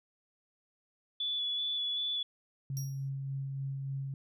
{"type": "tone with vibrato", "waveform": "sine", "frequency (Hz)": 3438, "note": "A7", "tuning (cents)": -41, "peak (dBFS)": -31, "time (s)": [1.2, 2.23], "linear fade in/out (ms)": 5, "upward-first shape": "square", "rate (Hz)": 2.6, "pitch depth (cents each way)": 11}
{"type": "tone with tremolo", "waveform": "sine", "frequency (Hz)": 136.4, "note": "C#3", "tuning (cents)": -28, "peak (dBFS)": -33, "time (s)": [2.7, 4.14], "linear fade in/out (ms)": 2, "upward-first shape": "sine", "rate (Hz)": 3.4, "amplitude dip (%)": 25}
{"type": "tone with exponential decay", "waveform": "sawtooth", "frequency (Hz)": 5660, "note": "F8", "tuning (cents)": 22, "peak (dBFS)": -36, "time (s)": [2.77, 3.09], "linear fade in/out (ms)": 0, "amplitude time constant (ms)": 68}
{"effects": []}